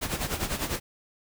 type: noise with tremolo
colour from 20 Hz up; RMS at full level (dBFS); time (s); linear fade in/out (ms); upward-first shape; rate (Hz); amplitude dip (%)
pink; -28; 0.01-0.8; 20; sine; 10; 70
effects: none